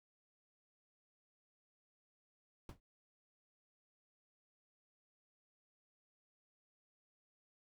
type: noise with exponential decay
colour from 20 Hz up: brown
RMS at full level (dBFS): -41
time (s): 2.69-2.8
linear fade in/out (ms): 2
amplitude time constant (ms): 23
effects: none